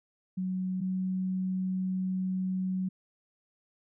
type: tone pair in turn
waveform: sine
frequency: 185.6 / 186.54 Hz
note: F#3 / F#3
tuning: +6 / +14 cents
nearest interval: unison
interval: 8 cents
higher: second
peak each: -29 / -28 dBFS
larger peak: second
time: 0.37-0.81 / 0.81-2.89 s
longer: second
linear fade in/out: 10 ms
effects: none